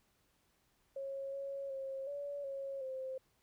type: tone with pitch steps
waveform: sine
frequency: 546 / 552 / 538 / 571 / 547 / 524 Hz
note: C#5 / C#5 / C5 / D5 / C#5 / C5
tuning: -26 / -7 / +48 / -49 / -23 / +2 cents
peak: -39 dBFS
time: 0.96-3.18 s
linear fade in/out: 5 ms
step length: 370 ms
effects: pink hiss -75 dBFS RMS until 3.42 s